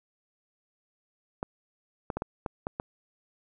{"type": "clicks", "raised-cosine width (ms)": 1, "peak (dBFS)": -17, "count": 7, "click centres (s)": [1.429, 2.102, 2.17, 2.221, 2.462, 2.669, 2.799], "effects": []}